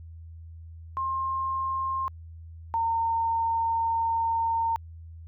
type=tone pair in turn; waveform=sine; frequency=1063 / 913.5 Hz; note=C6 / A#5; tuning=+27 / -35 cents; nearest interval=minor third; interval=262 cents; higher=first; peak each=-26 / -23 dBFS; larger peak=second; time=0.97-2.08 / 2.74-4.76 s; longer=second; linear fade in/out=0 ms; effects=added 82 Hz sine -41 dBFS peak until 5.27 s